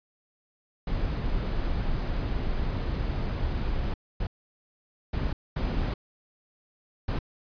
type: noise bursts at uneven times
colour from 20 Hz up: brown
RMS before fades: -28 dBFS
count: 5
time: 0.87-3.94 / 4.2-4.27 / 5.13-5.33 / 5.56-5.94 / 7.08-7.19 s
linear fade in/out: 5 ms
effects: resampled to 11025 Hz